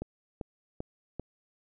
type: click train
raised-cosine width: 2 ms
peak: -22 dBFS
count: 4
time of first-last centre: 0.02-1.196 s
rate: 2.55 Hz
effects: none